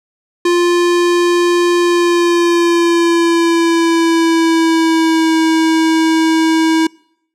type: tone with pitch glide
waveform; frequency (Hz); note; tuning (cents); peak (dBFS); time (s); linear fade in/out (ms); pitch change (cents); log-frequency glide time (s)
square; 349.2 to 322.1; F4 to E4; 0 to -40; -10; 0.45-6.87; 5; -140; 1.79-5.36
effects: noise-tail reverb RT60 0.7 s tail -26 dB re dry + low-pass 8000 Hz 12 dB/octave

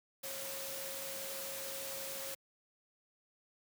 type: tone in noise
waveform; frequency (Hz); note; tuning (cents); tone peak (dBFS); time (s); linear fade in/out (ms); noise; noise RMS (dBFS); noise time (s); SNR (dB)
sine; 543; C#5; -36; -47; 0.23-2.35; 10; white; -43; 0.23-2.35; -7
effects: high-pass 100 Hz 12 dB/octave

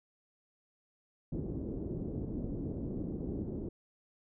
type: low-pass noise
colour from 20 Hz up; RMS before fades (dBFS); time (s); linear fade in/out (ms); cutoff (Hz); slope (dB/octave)
white; -38; 1.32-3.69; 5; 350; 24
effects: none

